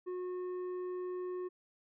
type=tone with tanh clipping; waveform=sine; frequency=363.3 Hz; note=F#4; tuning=32 cents flat; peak=-38 dBFS; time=0.06-1.49 s; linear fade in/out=20 ms; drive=7 dB; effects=none